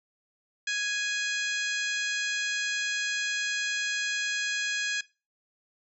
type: harmonic tone with a mistuned harmonic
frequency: 830.6 Hz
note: G#5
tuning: in tune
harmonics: 2 / 3 / 4 / 5 / 6 / 7 / 8 / 9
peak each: -30 / -34 / -36 / -38 / -40 / -41 / -42 / -43 dBFS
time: 0.67-5.01 s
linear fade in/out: 5 ms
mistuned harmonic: 7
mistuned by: +66 cents
effects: noise-tail reverb RT60 0.3 s tail -20 dB re dry